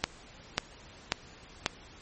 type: click train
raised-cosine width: 0.2 ms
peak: -7 dBFS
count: 4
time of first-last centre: 0.04-1.662 s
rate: 1.85 Hz
effects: pink hiss -52 dBFS RMS until 2.01 s + MP3 32 kbps